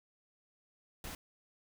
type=noise; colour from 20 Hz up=pink; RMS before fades=-44 dBFS; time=1.04-1.15 s; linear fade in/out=2 ms; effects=none